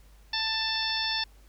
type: harmonic tone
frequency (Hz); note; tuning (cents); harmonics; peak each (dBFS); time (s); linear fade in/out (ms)
886; A5; +12; 1 / 2 / 3 / 4 / 5 / 6; -36 / -34 / -37 / -32 / -33 / -33; 0.33-1.24; 5
effects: added 50 Hz sine -52 dBFS peak until 1.48 s + pink hiss -62 dBFS RMS until 1.48 s